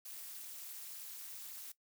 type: noise with amplitude modulation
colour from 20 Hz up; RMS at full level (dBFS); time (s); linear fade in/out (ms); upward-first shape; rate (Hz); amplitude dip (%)
blue; -44; 0.05-1.72; 5; sine; 292; 100
effects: noise-tail reverb RT60 0.1 s tail -18 dB re dry